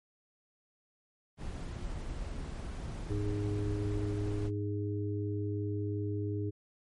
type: noise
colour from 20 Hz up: brown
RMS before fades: -39 dBFS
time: 1.37-4.51 s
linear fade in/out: 50 ms
type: harmonic tone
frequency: 102.8 Hz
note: G#2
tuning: 17 cents flat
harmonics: 1 / 3 / 4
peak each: -33 / -38 / -39 dBFS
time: 3.09-6.51 s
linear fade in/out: 20 ms
effects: MP3 48 kbps